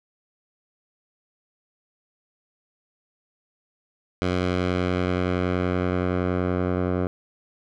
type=tone with low-pass filter sweep; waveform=10% pulse; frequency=90.6 Hz; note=F#2; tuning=36 cents flat; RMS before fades=-24 dBFS; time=4.22-7.07 s; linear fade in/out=0 ms; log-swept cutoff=4200 to 1100 Hz; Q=0.79; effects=none